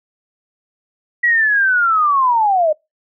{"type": "linear sweep", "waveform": "sine", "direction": "down", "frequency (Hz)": [1942, 595], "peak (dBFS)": -11, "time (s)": [1.23, 2.73], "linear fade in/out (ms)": 10, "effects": ["noise-tail reverb RT60 0.2 s tail -24 dB re dry"]}